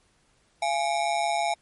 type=ring-modulated tone; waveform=square; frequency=759 Hz; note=F#5; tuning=44 cents sharp; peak=-21 dBFS; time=0.62-1.54 s; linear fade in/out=5 ms; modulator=72.8 Hz; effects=pink hiss -65 dBFS RMS until 1.61 s + MP3 48 kbps